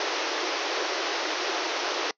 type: band-pass noise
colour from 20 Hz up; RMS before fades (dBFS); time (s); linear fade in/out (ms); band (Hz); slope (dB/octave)
pink; -29; 0-2.11; 2; 310 to 6100; 96
effects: noise-tail reverb RT60 0.1 s tail -24 dB re dry